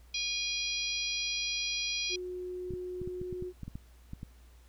harmonic tone, 817 Hz, G#5, 29 cents flat, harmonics 3 / 4 / 5 / 6 / 7, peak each -36 / -37 / -38 / -39 / -39 dBFS, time 0.14-2.16 s, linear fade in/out 5 ms
sine tone, 362.7 Hz, F#4, 34 cents flat, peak -36 dBFS, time 2.09-3.53 s, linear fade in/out 50 ms
clicks, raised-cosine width 5 ms, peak -28 dBFS, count 12, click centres 2.707 / 2.737 / 3.016 / 3.075 / 3.215 / 3.327 / 3.424 / 3.633 / 3.68 / 3.755 / 4.134 / 4.231 s
effects added 60 Hz sine -54 dBFS peak until 4.68 s + pink hiss -65 dBFS RMS until 4.68 s

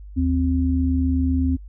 sine tone pair together, 77.78 / 261.6 Hz, D#2 / C4, 0 / 0 cents, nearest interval octave + major sixth, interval 2100 cents, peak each -20 dBFS, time 0.16-1.57 s, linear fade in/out 20 ms, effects noise-tail reverb RT60 0.1 s tail -26 dB re dry + added 50 Hz sine -36 dBFS peak until 1.68 s

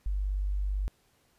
sine tone, 49 Hz, G1, in tune, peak -27 dBFS, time 0.06-0.88 s, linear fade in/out 0 ms, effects pink hiss -68 dBFS RMS until 1.38 s + resampled to 32000 Hz

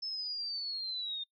sine linear sweep, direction down, 5274 to 3638 Hz, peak -35 dBFS, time 0.02-1.24 s, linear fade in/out 10 ms, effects noise-tail reverb RT60 0.1 s tail -19 dB re dry

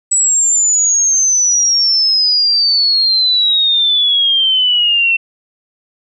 sine exponential sweep, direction down, 7902 to 2684 Hz, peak -9 dBFS, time 0.11-5.17 s, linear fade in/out 10 ms, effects none

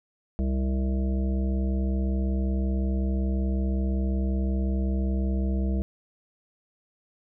harmonic tone, 65.41 Hz, C2, in tune, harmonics 1 / 3 / 5 / 7 / 9 / 10, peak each -24 / -29 / -36 / -41 / -45 / -43 dBFS, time 0.39-5.82 s, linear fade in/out 0 ms, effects none

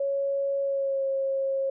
sine tone with pitch glide, 554.4 to 541.4 Hz, C#5 to C#5, 0 to -41 cents, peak -24 dBFS, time 0-1.7 s, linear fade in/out 5 ms, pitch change -41 cents, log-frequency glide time 0.62-1.05 s, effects none

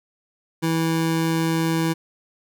square tone pair together, 163.2 / 326.4 Hz, E3 / E4, -17 / -17 cents, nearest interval octave, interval 1200 cents, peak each -23 dBFS, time 0.62-1.94 s, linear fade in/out 20 ms, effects none

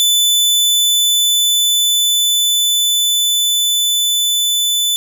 sawtooth tone with level ramp, 3500 Hz, A7, 10 cents flat, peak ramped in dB -7 to -10 dBFS, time 0-4.96 s, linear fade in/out 0 ms, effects none

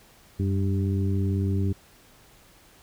harmonic tone with a mistuned harmonic, 98 Hz, G2, in tune, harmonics 1 / 2 / 3 / 4, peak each -23 / -29 / -33 / -35 dBFS, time 0.39-1.73 s, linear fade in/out 10 ms, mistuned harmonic 1, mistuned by -72 cents, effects pink hiss -55 dBFS RMS until 2.82 s

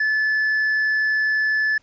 sine tone with tanh clipping, 1734 Hz, A6, 26 cents flat, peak -18 dBFS, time 0-1.78 s, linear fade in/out 5 ms, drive 2 dB, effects pink hiss -60 dBFS RMS until 1.82 s + resampled to 16000 Hz

